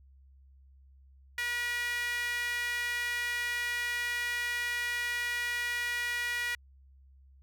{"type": "tone with high-pass filter", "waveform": "sawtooth", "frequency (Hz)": 481.8, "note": "B4", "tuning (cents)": -43, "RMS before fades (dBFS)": -33, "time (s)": [1.38, 6.55], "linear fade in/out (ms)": 2, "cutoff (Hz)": 1900, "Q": 4.3, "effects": ["added 67 Hz sine -55 dBFS peak until 7.42 s"]}